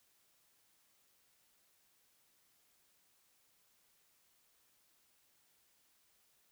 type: silence
effects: white hiss -73 dBFS RMS until 6.51 s